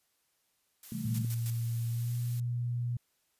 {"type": "noise", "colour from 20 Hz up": "blue", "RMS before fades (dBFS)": -48, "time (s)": [0.83, 2.4], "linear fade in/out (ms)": 2}
{"type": "chord", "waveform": "sine", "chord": "A minor seventh", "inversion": "first", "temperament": "equal with one note detuned", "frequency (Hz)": [130.81, 162.36, 196, 220], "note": ["C3", "E3", "G3", "A3"], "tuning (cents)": [0, -26, 0, 0], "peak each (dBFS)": [-41, -41, -41, -37], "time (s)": [0.92, 1.25], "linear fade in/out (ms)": 2}
{"type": "tone with pitch glide", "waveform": "sine", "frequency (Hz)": [116.54, 120.72], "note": ["A#2", "B2"], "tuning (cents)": [0, -39], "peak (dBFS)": -30, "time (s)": [1.05, 2.97], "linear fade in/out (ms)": 5, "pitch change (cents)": 61, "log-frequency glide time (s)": [1.89, 2.15]}
{"type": "noise bursts", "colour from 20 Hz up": "blue", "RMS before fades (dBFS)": -40, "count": 3, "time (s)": [1.14, 1.504], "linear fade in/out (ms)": 5, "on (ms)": 48, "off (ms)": 110}
{"effects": ["white hiss -75 dBFS RMS until 3.39 s", "resampled to 32000 Hz"]}